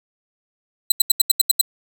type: tone bursts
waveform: 10% pulse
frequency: 4024 Hz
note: B7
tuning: 32 cents sharp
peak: -3 dBFS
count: 8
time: 0.9-1.613 s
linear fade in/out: 5 ms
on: 20 ms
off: 79 ms
effects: none